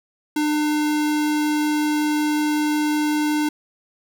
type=tone; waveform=square; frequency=300.9 Hz; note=D4; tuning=42 cents sharp; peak=-19 dBFS; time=0.36-3.49 s; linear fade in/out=5 ms; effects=none